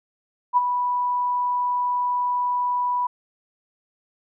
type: tone with ADSR envelope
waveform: sine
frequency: 984 Hz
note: B5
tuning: 7 cents flat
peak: -12 dBFS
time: 0.53-3.07 s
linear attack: 40 ms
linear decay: 26 ms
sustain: -8 dB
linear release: 6 ms
effects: none